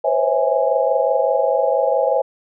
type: tone cluster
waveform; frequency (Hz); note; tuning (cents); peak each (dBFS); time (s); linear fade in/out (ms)
sine; 499.4 / 520 / 545 / 649 / 828; B4 / C5 / C#5 / E5 / G#5; +19 / -11 / -29 / -27 / -5; -22 / -23 / -19 / -20 / -22; 0.04-2.22; 10
effects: none